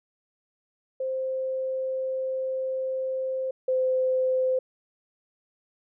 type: tone pair in turn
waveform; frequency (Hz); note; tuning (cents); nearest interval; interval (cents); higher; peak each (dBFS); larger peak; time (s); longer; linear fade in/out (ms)
sine; 523.3 / 516.1; C5 / C5; 0 / -24; unison; 24; first; -26 / -21; second; 1-3.51 / 3.68-4.59; first; 5
effects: none